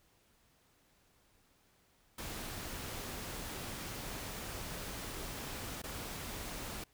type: noise with dropouts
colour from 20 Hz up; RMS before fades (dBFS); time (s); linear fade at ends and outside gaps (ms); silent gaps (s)
pink; -43; 2.18-6.84; 5; 5.819-5.837
effects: pink hiss -70 dBFS RMS until 6.93 s